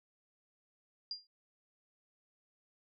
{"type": "tone with exponential decay", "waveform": "sine", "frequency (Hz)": 4800, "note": "D8", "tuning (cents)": 37, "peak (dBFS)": -34, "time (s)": [1.11, 1.27], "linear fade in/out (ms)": 2, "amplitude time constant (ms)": 34, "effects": []}